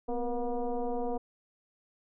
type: tone with frequency modulation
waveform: sine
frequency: 233 Hz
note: A#3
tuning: 1 cent flat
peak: -29 dBFS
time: 0.08-1.18 s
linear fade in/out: 10 ms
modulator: 243 Hz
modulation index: 2.2
effects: none